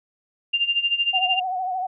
sine tone with tremolo, 2794 Hz, F7, in tune, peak -16 dBFS, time 0.53-1.4 s, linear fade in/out 10 ms, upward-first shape sine, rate 13 Hz, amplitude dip 80%
sine tone with vibrato, 742 Hz, F#5, 5 cents sharp, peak -23 dBFS, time 1.13-1.87 s, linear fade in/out 10 ms, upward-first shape triangle, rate 13 Hz, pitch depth 65 cents each way
effects none

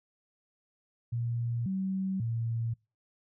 sine tone with pitch steps, 118 / 190.8 / 115.2 Hz, A#2 / G3 / A#2, +22 / -47 / -20 cents, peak -29 dBFS, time 1.12-2.74 s, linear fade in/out 10 ms, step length 540 ms, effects noise-tail reverb RT60 0.3 s tail -26 dB re dry

